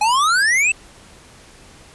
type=exponential sweep; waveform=square; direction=up; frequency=822 to 2700 Hz; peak=-14 dBFS; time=0.01-0.72 s; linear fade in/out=5 ms; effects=pink hiss -45 dBFS RMS until 1.94 s + resampled to 24000 Hz